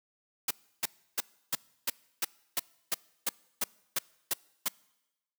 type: noise bursts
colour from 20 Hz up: white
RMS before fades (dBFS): -29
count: 13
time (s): 0.48-4.684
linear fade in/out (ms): 5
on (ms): 28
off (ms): 320
effects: noise-tail reverb RT60 1.0 s tail -24 dB re dry + high-pass 150 Hz 12 dB/octave